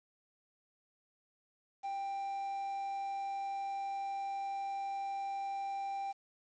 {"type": "tone", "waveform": "triangle", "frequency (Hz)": 789, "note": "G5", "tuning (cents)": 11, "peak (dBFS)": -34, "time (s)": [1.83, 6.13], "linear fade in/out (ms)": 20, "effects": ["resampled to 16000 Hz", "10-bit"]}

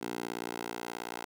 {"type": "tone with high-pass filter sweep", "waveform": "10% pulse", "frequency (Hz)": 58.5, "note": "A#1", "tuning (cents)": 7, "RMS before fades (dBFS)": -39, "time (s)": [0.01, 1.25], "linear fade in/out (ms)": 10, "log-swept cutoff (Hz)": [320, 590], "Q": 1.1, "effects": []}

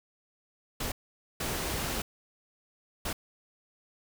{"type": "noise bursts at uneven times", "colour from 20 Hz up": "pink", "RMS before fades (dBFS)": -33, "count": 3, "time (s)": [[0.8, 0.92], [1.4, 2.02], [3.05, 3.13]], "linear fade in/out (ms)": 5, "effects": []}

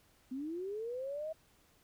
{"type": "linear sweep", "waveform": "sine", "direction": "up", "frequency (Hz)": [248.5, 645], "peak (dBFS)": -37, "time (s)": [0.31, 1.33], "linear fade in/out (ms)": 10, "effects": ["pink hiss -68 dBFS RMS until 1.83 s"]}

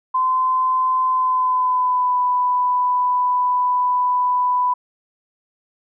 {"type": "tone with pitch glide", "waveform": "sine", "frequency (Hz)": [1028, 993.6], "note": ["C6", "B5"], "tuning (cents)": [-31, 10], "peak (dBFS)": -15, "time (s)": [0.14, 4.74], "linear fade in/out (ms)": 10, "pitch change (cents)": -59, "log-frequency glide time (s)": [1.08, 2.19], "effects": []}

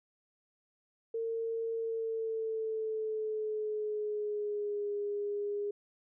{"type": "tone with pitch glide", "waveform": "sine", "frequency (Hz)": [454.8, 409.9], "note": ["A#4", "G#4"], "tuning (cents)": [-43, -23], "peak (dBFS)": -32, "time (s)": [1.14, 5.71], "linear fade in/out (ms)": 5, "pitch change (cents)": -180, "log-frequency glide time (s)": [1.75, 4.92], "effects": []}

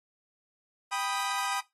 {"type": "chord", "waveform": "sawtooth", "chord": "G augmented", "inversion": "none", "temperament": "equal with one note detuned", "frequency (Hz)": [789.9, 987.8, 1244.5], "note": ["G5", "B5", "D#6"], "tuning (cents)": [13, 0, 0], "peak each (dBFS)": -30, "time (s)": [0.91, 1.61], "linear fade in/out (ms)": 20, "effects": ["noise-tail reverb RT60 0.2 s tail -18 dB re dry", "AAC 32 kbps"]}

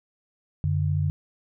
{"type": "tone pair together", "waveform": "sine", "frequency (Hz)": [92.5, 146.83], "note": ["F#2", "D3"], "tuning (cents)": [0, 0], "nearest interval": "minor sixth", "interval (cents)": 800, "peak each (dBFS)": -24, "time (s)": [0.64, 1.1], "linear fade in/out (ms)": 0, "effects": []}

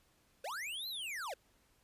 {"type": "linear two-way sweep", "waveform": "square", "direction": "up then down", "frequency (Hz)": [466.2, 4186, 466.2], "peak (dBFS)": -40, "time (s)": [0.44, 1.34], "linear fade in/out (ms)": 5, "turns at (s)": 0.88, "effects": ["pink hiss -71 dBFS RMS until 1.83 s", "resampled to 32000 Hz"]}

